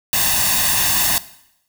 white noise with comb filter, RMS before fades -17 dBFS, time 0.13-1.18 s, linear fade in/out 0 ms, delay 1.1 ms, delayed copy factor +0.75, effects noise-tail reverb RT60 0.8 s tail -17 dB re dry

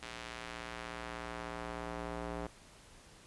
square tone with band-pass filter sweep, 58.27 Hz, A#1, in tune, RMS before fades -43 dBFS, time 0.02-2.47 s, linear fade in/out 5 ms, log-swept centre 2900 to 650 Hz, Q 0.72, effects pink hiss -58 dBFS RMS until 3.26 s + resampled to 24000 Hz

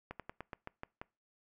slowing click train, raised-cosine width 0.5 ms, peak -27 dBFS, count 8, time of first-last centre 0.11-1.015 s, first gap 87 ms, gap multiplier 1.13, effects noise-tail reverb RT60 0.3 s tail -24 dB re dry

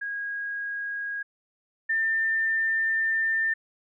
sine tone pair in turn, 1641 / 1795.4 Hz, G#6 / A6, -21 / +34 cents, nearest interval major second, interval 155 cents, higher second, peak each -29 / -22 dBFS, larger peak second, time 0.01-1.23 / 1.89-3.54 s, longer second, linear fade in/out 10 ms, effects none

